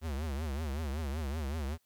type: tone with vibrato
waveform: square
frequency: 73.8 Hz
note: D2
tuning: 9 cents sharp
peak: -34 dBFS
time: 0.01-1.78 s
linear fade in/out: 50 ms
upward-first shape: triangle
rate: 5.3 Hz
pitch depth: 210 cents each way
effects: white hiss -75 dBFS RMS until 1.85 s